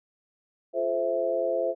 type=chord; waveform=sine; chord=F major seventh; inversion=none; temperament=equal with one note detuned; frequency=349.2 / 433.4 / 523.3 / 659.3 Hz; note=F4 / A4 / C5 / E5; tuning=0 / -26 / 0 / 0 cents; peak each=-33 / -33 / -27 / -28 dBFS; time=0.73-1.75 s; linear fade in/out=50 ms; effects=none